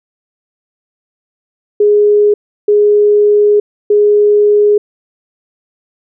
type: tone bursts at uneven times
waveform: sine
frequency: 415.3 Hz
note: G#4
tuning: in tune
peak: -5 dBFS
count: 3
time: 1.8-2.34 / 2.68-3.6 / 3.9-4.78 s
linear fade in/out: 5 ms
effects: none